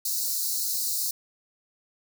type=high-pass noise; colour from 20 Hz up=white; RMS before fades=-28 dBFS; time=0.05-1.11 s; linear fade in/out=5 ms; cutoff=4000 Hz; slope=96 dB/octave; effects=none